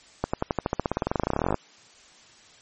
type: accelerating click train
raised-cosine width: 1 ms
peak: -9 dBFS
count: 29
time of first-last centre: 0.24-1.543 s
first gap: 95 ms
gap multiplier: 0.94
effects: white hiss -53 dBFS RMS until 2.61 s + MP3 32 kbps